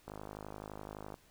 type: click train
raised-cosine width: 1 ms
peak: -30 dBFS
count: 56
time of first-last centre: 0.08-1.142 s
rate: 51.8 Hz
effects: pink hiss -65 dBFS RMS until 1.3 s